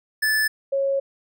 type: tone pair in turn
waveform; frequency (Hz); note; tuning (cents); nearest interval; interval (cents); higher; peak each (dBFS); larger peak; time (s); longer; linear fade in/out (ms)
square / sine; 1742 / 548.7; A6 / C#5; -18 / -18; octave + minor sixth; 2000; first; -19; neither; 0.22-0.48 / 0.72-1; second; 10
effects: none